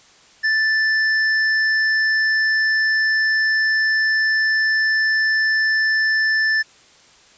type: tone with tanh clipping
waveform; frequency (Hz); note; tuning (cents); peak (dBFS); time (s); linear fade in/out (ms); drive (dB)
sine; 1760; A6; 0; -17; 0.43-6.63; 20; 12
effects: white hiss -50 dBFS RMS until 7.37 s + resampled to 16000 Hz